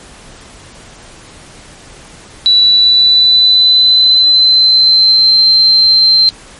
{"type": "tone with pitch glide", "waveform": "sine", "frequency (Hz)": [3946, 4125], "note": ["B7", "C8"], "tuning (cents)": [-2, -25], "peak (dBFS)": -4, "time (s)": [2.46, 6.29], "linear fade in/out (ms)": 0, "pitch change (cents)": 77, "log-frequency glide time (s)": [2.66, 5.43], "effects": ["pink hiss -36 dBFS RMS until 6.59 s", "MP3 48 kbps"]}